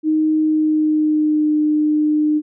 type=tone with pitch glide; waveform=sine; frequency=311.1 to 303.1 Hz; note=D#4 to D#4; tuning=0 to -45 cents; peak=-13 dBFS; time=0.03-2.42 s; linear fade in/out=50 ms; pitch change=-45 cents; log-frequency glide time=0.38-1.55 s; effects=none